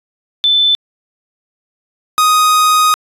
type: tone pair in turn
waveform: sine / 45% pulse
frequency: 3521 / 1247.6 Hz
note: A7 / D#6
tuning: 0 / +4 cents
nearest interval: octave + tritone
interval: 1796 cents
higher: first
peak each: -8 dBFS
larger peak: neither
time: 0.44-0.75 / 2.18-2.94 s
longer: second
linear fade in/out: 0 ms
effects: resampled to 32000 Hz